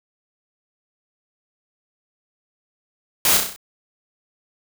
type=noise with echo; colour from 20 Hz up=white; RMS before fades=-17 dBFS; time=3.25-3.37 s; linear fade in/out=2 ms; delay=32 ms; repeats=6; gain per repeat=-4 dB; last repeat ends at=3.562 s; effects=none